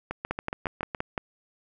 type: two click trains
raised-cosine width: 0.5 ms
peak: -16 / -13 dBFS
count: 7 / 6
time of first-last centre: 0.11-0.948 / 0.31-1.178 s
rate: 7.16 / 5.76 Hz
effects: none